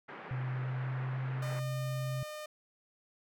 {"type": "band-pass noise", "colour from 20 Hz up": "white", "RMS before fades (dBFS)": -47, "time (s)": [0.08, 1.6], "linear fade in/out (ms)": 10, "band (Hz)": [150, 1900], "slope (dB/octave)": 24}
{"type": "tone with pitch glide", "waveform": "sine", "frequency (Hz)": [128.2, 131.27], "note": ["C3", "C3"], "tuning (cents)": [-35, 6], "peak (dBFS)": -33, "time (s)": [0.31, 2.23], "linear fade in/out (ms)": 0, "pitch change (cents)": 41, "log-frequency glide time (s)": [0.46, 1.47]}
{"type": "tone", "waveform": "sawtooth", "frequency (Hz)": 607, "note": "D#5", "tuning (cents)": -43, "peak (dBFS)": -37, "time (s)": [1.42, 2.46], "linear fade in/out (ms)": 5}
{"effects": []}